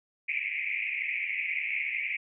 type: band-pass noise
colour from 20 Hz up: pink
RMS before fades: -32 dBFS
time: 0.28-2.17 s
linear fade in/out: 10 ms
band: 2100 to 2500 Hz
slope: 96 dB/octave
effects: none